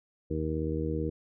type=harmonic tone; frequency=78.4 Hz; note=D#2; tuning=14 cents sharp; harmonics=1 / 2 / 3 / 4 / 5 / 6; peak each=-34 / -35 / -40 / -34 / -39 / -35 dBFS; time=0.3-1.1 s; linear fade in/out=10 ms; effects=none